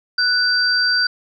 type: tone pair together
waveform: sine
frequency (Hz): 1480 / 4699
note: F#6 / D8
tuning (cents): 0 / 0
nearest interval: octave + minor sixth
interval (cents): 2000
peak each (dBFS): -17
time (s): 0.18-1.07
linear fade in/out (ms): 5
effects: none